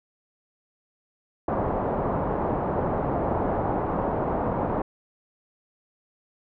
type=low-pass noise; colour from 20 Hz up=white; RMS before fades=-26 dBFS; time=1.48-4.82 s; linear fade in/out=5 ms; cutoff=900 Hz; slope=24 dB/octave; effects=none